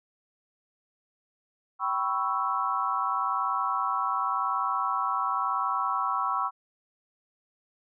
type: chord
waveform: sine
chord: C# half-diminished seventh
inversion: second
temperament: equal with one note detuned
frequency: 774.1 / 987.8 / 1108.7 / 1318.5 Hz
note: G5 / B5 / C#6 / E6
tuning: -22 / 0 / 0 / 0 cents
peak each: -34 / -31 / -29 / -30 dBFS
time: 1.79-6.51 s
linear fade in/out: 50 ms
effects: none